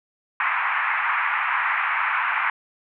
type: band-pass noise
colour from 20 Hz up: pink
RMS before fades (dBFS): -23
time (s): 0.4-2.5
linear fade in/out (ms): 2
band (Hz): 900 to 2400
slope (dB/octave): 48
effects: none